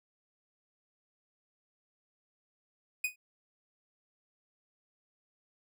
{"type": "tone with exponential decay", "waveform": "45% pulse", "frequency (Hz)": 2490, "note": "D#7", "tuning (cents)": 1, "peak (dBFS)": -26, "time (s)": [3.04, 3.16], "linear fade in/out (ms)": 5, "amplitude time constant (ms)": 25, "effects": []}